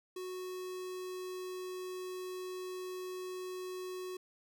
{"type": "tone with notch filter", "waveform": "square", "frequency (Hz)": 368.2, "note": "F#4", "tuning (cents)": -8, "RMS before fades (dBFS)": -42, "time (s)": [0.16, 4.17], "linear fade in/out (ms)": 5, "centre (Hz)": 1600, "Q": 1.7, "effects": []}